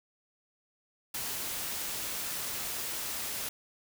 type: noise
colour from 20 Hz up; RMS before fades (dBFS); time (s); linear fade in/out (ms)
white; -36; 1.14-3.49; 5
effects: none